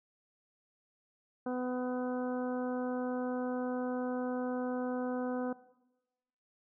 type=harmonic tone; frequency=250.8 Hz; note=B3; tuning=27 cents sharp; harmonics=1 / 2 / 3 / 4 / 5 / 6; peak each=-35 / -37 / -42 / -48 / -49 / -50 dBFS; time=1.46-5.53 s; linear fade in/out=5 ms; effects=noise-tail reverb RT60 1.0 s tail -18 dB re dry